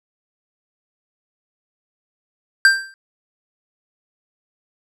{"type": "tone with exponential decay", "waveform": "square", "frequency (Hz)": 1576, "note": "G6", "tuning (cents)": 9, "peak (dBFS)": -6, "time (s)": [2.65, 2.94], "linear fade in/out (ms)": 1, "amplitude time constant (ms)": 62, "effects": ["low-pass 8000 Hz 12 dB/octave"]}